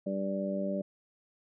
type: harmonic tone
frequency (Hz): 97.5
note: G2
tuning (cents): -9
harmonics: 2 / 3 / 4 / 5 / 6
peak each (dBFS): -33 / -40 / -42 / -45 / -34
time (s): 0.06-0.82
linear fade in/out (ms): 10
effects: none